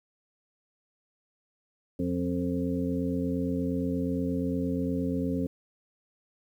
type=harmonic tone with a mistuned harmonic; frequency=88.5 Hz; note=F2; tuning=23 cents sharp; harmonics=1 / 2 / 3 / 5 / 6; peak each=-36 / -32 / -29 / -36 / -38 dBFS; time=1.99-5.47 s; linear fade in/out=5 ms; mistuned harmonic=6; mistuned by=-19 cents; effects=10-bit